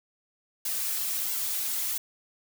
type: noise with flanger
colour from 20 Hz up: blue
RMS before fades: -30 dBFS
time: 0.65-1.98 s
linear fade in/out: 5 ms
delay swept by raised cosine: 1.6 to 5.1 ms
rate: 1.5 Hz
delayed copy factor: -0.75
effects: none